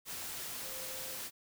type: tone in noise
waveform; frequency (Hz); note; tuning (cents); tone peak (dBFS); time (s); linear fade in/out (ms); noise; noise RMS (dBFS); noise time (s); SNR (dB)
sine; 523.3; C5; 0; -50; 0.61-1.19; 50; white; -42; 0.05-1.31; -11
effects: none